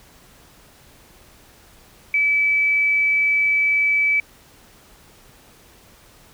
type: tone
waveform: sine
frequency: 2301 Hz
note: D7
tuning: 36 cents flat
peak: -15 dBFS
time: 2.14-4.2 s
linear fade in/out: 2 ms
effects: pink hiss -50 dBFS RMS until 6.33 s